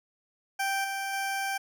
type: tone with level steps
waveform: 20% pulse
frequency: 783 Hz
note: G5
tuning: 2 cents flat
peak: -22 / -26 / -24 dBFS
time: 0.59-1.58 s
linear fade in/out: 10 ms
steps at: 0.84 / 1.13 s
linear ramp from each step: 5 ms
effects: none